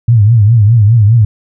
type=tone with vibrato; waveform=sine; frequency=110 Hz; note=A2; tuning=in tune; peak=-3 dBFS; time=0.08-1.25 s; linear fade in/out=5 ms; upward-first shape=triangle; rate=4.9 Hz; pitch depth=190 cents each way; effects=none